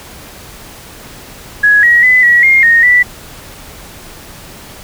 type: tone with pitch steps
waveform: sine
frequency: 1674 / 1905 / 2008 / 1923 / 2125 / 1856 / 1966 Hz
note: G#6 / A#6 / B6 / B6 / C7 / A#6 / B6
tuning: +13 / +37 / +28 / -47 / +26 / -8 / -8 cents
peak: -4 dBFS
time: 1.63-3.03 s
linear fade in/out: 10 ms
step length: 200 ms
effects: pink hiss -33 dBFS RMS until 4.83 s